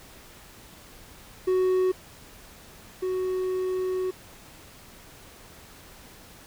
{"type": "tone pair in turn", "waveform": "triangle", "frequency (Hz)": [371, 371], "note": ["F#4", "F#4"], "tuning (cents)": [5, 5], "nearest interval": "unison", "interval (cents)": 0, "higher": "neither", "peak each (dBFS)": [-18, -23], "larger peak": "first", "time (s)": [[1.47, 1.92], [3.02, 4.11]], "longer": "second", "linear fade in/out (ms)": 10, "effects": ["pink hiss -49 dBFS RMS until 6.46 s"]}